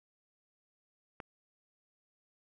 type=click; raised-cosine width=0.5 ms; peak=-27 dBFS; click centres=1.202 s; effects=none